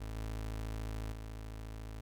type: tone with level steps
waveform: 30% pulse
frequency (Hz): 54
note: A1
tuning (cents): -32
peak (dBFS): -37 / -35 / -40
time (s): 0-2.01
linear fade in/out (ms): 10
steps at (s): 0.16 / 1.12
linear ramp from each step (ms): 5
effects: none